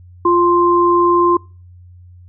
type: tone pair together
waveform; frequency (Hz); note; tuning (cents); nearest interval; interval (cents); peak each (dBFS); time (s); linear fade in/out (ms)
sine; 348.3 / 1046.5; F4 / C6; -5 / 0; octave + perfect fifth; 1905; -12; 0.25-1.37; 5
effects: noise-tail reverb RT60 0.4 s tail -26 dB re dry + added 89 Hz sine -38 dBFS peak until 2.28 s